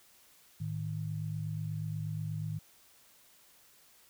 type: tone pair together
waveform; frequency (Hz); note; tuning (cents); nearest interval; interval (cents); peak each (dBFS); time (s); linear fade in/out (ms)
sine; 107.26 / 155.56; A2 / D#3; -44 / 0; tritone; 644; -37 / -36; 0.6-2.59; 10
effects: white hiss -62 dBFS RMS until 4.09 s